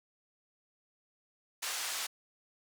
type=band-pass noise; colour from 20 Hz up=white; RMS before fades=-37 dBFS; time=1.62-2.07 s; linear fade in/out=10 ms; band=760 to 8000 Hz; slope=12 dB/octave; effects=none